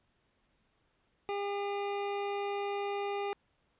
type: tone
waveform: 25% pulse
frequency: 403.5 Hz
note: G#4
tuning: 50 cents flat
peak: -29 dBFS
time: 1.29-3.33 s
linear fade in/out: 0 ms
effects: pink hiss -74 dBFS RMS until 3.79 s + resampled to 8000 Hz